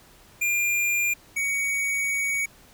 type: tone pair in turn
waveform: square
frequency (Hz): 2400 / 2245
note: D7 / C#7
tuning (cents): +37 / +21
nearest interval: minor second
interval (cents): 116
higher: first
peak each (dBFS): -22 / -24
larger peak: first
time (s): 0.41-1.14 / 1.36-2.46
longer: second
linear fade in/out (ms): 10
effects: pink hiss -53 dBFS RMS until 2.73 s